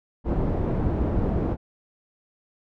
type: low-pass noise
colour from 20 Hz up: pink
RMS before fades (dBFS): -24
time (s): 0.24-1.57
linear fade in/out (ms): 50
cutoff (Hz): 520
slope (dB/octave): 12
effects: none